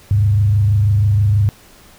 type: tone with frequency modulation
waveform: sine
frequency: 102.2 Hz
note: G#2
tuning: 27 cents flat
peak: -10 dBFS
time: 0.11-1.49 s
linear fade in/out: 0 ms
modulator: 26.2 Hz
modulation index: 0.45
effects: pink hiss -45 dBFS RMS until 1.98 s